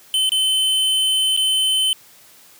square tone with dropouts, 3060 Hz, G7, 42 cents flat, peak -16 dBFS, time 0.14-1.93 s, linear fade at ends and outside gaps 1 ms, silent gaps 0.293-0.319 / 1.365-1.374 s, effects white hiss -48 dBFS RMS until 2.59 s + high-pass 80 Hz 12 dB/octave

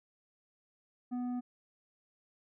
triangle tone with tanh clipping, 246.9 Hz, B3, in tune, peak -35 dBFS, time 1.11-1.41 s, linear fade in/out 20 ms, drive 12 dB, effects none

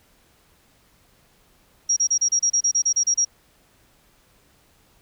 sine tone bursts, 5660 Hz, F8, 22 cents sharp, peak -16 dBFS, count 13, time 1.89-3.25 s, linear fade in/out 10 ms, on 76 ms, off 31 ms, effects pink hiss -59 dBFS RMS until 5.01 s

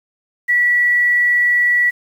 sine tone, 1946 Hz, B6, 26 cents flat, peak -11 dBFS, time 0.48-1.91 s, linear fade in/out 20 ms, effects 7-bit

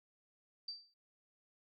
sine tone with exponential decay, 4657 Hz, D8, 15 cents flat, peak -38 dBFS, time 0.68-0.94 s, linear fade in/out 5 ms, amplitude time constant 55 ms, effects none

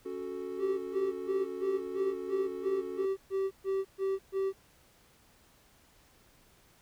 triangle chord, F# minor, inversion second, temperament equal, 277.2 / 370 / 440 Hz, C#4 / F#4 / A4, 0 / 0 / 0 cents, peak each -42 / -36 / -39 dBFS, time 0.05-3.06 s, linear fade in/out 10 ms
triangle tone bursts, 386.7 Hz, G4, 24 cents flat, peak -26 dBFS, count 12, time 0.58-4.53 s, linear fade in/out 50 ms, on 210 ms, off 130 ms
effects pink hiss -63 dBFS RMS until 6.81 s

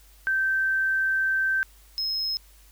sine / triangle tone pair in turn, 1555 / 5154 Hz, G6 / E8, -14 / -40 cents, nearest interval octave + major sixth, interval 2074 cents, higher second, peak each -21 / -24 dBFS, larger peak first, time 0.27-1.63 / 1.98-2.37 s, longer first, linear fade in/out 0 ms, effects added 50 Hz sine -52 dBFS peak until 2.71 s + white hiss -57 dBFS RMS until 2.71 s

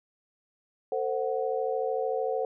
sine chord, F# diminished, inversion first, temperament equal with one note detuned, 450 / 523.3 / 740 Hz, A4 / C5 / F#5, +39 / 0 / 0 cents, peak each -30 / -30 / -33 dBFS, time 0.92-2.45 s, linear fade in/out 2 ms, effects none

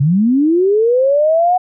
sine linear sweep, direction up, 129.9 to 740 Hz, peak -9 dBFS, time 0-1.58 s, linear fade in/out 10 ms, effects none

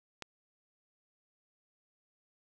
click, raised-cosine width 0.2 ms, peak -23 dBFS, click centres 0.223 s, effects none

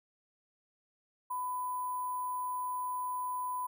sine tone with sample-and-hold, 1000 Hz, B5, 21 cents sharp, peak -33 dBFS, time 1.3-3.67 s, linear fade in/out 10 ms, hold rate 11025 Hz, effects none

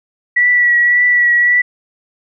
sine tone with vibrato, 1944 Hz, B6, 28 cents flat, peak -8 dBFS, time 0.36-1.62 s, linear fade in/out 10 ms, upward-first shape triangle, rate 1.8 Hz, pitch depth 25 cents each way, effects none

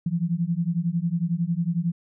sine beating tone pair, 164.81 / 175.81 Hz, E3 / F3, 0 / +12 cents, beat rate 11 Hz, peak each -25 dBFS, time 0.06-1.92 s, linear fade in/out 5 ms, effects none

